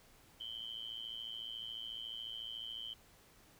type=tone with amplitude modulation; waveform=sine; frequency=3099 Hz; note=G7; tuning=21 cents flat; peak=-38 dBFS; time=0.4-2.94 s; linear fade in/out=10 ms; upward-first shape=sine; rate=114 Hz; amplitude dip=100%; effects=pink hiss -64 dBFS RMS until 3.59 s